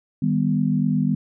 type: chord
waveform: sine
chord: Eb augmented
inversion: none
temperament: equal with one note detuned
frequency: 155.56 / 198.85 / 246.9 Hz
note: Eb3 / G3 / B3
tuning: 0 / +25 / 0 cents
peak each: -22 dBFS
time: 0.22-1.15 s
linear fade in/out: 5 ms
effects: none